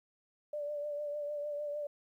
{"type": "tone with vibrato", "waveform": "sine", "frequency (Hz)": 587.3, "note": "D5", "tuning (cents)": 0, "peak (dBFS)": -35, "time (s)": [0.53, 1.87], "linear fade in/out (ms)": 5, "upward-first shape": "triangle", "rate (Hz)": 6.6, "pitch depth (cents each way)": 36, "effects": ["12-bit"]}